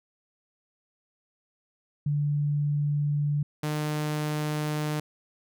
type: tone pair in turn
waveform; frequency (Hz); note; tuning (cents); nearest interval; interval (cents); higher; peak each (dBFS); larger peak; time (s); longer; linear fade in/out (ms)
sine / sawtooth; 146.2 / 151.27; D3 / D#3; -7 / -48; minor second; 59; second; -23; neither; 2.06-3.43 / 3.63-5; neither; 5
effects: none